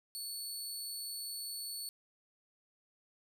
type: tone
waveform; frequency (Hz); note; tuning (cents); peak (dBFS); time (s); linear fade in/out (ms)
20% pulse; 4435; C#8; 0; -34; 0.15-1.89; 0
effects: none